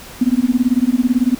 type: tone with tremolo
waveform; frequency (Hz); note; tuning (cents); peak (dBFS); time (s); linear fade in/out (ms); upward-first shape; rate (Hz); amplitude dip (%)
sine; 249.3; B3; +16; -8; 0.21-1.35; 5; sine; 18; 100
effects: pink hiss -36 dBFS RMS until 1.39 s